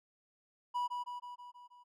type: tone with echo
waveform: triangle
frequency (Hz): 978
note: B5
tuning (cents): -17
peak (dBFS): -30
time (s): 0.74-0.88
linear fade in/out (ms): 20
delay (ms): 160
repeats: 6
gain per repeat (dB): -4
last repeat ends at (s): 1.84
effects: none